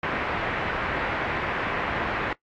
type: low-pass noise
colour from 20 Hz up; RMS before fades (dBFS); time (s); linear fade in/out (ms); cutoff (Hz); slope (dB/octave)
white; -28; 0.03-2.33; 2; 2100; 24
effects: noise-tail reverb RT60 0.1 s tail -19 dB re dry + AAC 64 kbps